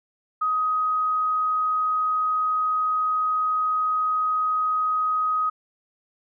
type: tone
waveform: sine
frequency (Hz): 1257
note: D#6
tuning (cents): +17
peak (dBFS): -20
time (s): 0.41-5.5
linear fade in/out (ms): 10
effects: none